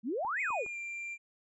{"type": "exponential two-way sweep", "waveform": "sine", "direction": "up then down", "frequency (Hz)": [199.6, 2340, 358.5], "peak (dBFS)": -31, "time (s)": [0.03, 0.66], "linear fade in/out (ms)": 50, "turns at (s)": 0.41}
{"type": "clicks", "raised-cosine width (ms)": 1, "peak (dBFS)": -36, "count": 3, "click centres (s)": [0.249, 0.505, 0.663]}
{"type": "tone with pitch glide", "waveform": "triangle", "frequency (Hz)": [2489, 2372], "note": ["D#7", "D7"], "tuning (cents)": [0, 17], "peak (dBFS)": -36, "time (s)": [0.36, 1.18], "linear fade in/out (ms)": 50, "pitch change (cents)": -83, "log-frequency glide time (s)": [0.55, 0.77]}
{"effects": ["resampled to 22050 Hz"]}